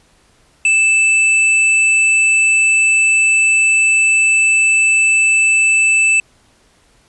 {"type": "tone", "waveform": "square", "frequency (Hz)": 2637, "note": "E7", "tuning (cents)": 0, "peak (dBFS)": -10, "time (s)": [0.65, 6.2], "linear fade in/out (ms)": 2, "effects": ["pink hiss -53 dBFS RMS until 7.08 s", "resampled to 24000 Hz"]}